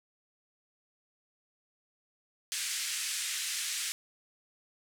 white band-pass noise, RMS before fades -35 dBFS, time 2.52-3.92 s, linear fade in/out 0 ms, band 1700 to 9600 Hz, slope 24 dB/octave, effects none

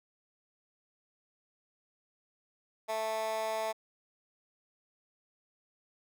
15% pulse tone with high-pass filter, 220 Hz, A3, in tune, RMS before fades -34 dBFS, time 2.88-3.73 s, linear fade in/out 20 ms, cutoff 700 Hz, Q 2.4, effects none

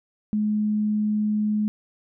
sine tone, 211.6 Hz, G#3, 33 cents sharp, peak -20 dBFS, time 0.33-1.68 s, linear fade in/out 0 ms, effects none

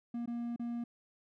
triangle tone with dropouts, 236.7 Hz, A#3, 27 cents sharp, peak -33 dBFS, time 0.14-0.84 s, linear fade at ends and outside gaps 5 ms, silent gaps 0.259-0.275 / 0.562-0.595 s, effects none

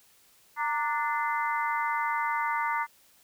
harmonic tone with a mistuned harmonic, 293.7 Hz, D4, in tune, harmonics 3 / 4 / 5 / 6 / 7, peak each -29 / -32 / -36 / -38 / -34 dBFS, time 0.56-2.87 s, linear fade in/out 50 ms, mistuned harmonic 3, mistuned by +77 cents, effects white hiss -61 dBFS RMS until 3.23 s

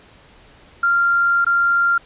sine tone with dropouts, 1389 Hz, F6, 10 cents flat, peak -13 dBFS, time 0.83-1.98 s, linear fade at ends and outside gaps 5 ms, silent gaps 1.447-1.465 s, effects pink hiss -48 dBFS RMS until 2.05 s + resampled to 8000 Hz

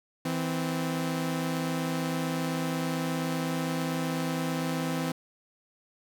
sawtooth tone pair together, 162.78 / 258.4 Hz, E3 / C4, -21 / -21 cents, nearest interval minor sixth, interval 800 cents, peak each -27 dBFS, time 0.25-5.12 s, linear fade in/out 5 ms, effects none

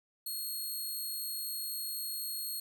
5% pulse tone, 4288 Hz, C8, 42 cents sharp, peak -29 dBFS, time 0.26-2.6 s, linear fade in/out 5 ms, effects none

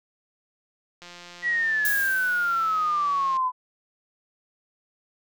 click train, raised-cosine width 0.2 ms, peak -26 dBFS, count 412, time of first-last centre 1.02-3.369 s, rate 175 Hz
sine exponential sweep, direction down, 1950 to 1000 Hz, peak -21 dBFS, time 1.42-3.52 s, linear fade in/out 50 ms
violet noise with exponential decay, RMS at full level -26 dBFS, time 1.85-2.91 s, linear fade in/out 1 ms, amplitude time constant 230 ms
effects none

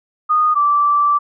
sine tone pair in turn, 1232 / 1165.8 Hz, D#6 / D6, -17 / -13 cents, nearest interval minor second, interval 96 cents, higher first, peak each -11 dBFS, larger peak neither, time 0.29-0.55 / 0.55-1.19 s, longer second, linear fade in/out 20 ms, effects none

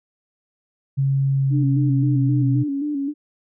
sine tone with pitch glide, 136.6 to 127.45 Hz, C#3 to C3, -25 to -45 cents, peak -16 dBFS, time 0.97-2.64 s, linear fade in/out 20 ms, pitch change -120 cents, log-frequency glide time 1.35-2.5 s
sine tone with vibrato, 287 Hz, D4, 40 cents flat, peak -21 dBFS, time 1.5-3.14 s, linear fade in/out 50 ms, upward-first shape square, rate 3.8 Hz, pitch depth 56 cents each way
effects none

